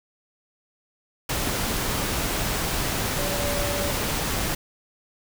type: tone in noise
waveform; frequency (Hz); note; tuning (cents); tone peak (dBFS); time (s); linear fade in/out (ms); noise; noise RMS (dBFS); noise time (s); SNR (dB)
sine; 576; D5; -34; -29; 3.18-3.91; 5; pink; -26; 1.29-4.55; -6
effects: none